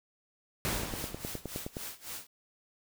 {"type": "noise with exponential decay", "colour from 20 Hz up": "pink", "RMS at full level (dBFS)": -31, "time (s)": [0.65, 1.8], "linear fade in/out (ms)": 0, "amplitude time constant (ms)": 250}
{"type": "noise with tremolo", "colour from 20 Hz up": "white", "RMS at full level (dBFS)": -40, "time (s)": [0.67, 2.27], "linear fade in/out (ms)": 5, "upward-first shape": "sine", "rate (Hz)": 3.6, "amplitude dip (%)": 90}
{"type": "click train", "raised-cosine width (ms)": 2, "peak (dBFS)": -23, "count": 11, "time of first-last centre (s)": [0.73, 1.768], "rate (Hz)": 9.63}
{"effects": []}